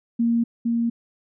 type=tone pair in turn; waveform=sine; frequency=233.1 / 233.1 Hz; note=A#3 / A#3; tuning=0 / 0 cents; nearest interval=unison; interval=0 cents; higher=neither; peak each=-17 / -19 dBFS; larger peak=first; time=0.19-0.44 / 0.65-0.9 s; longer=neither; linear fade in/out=10 ms; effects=none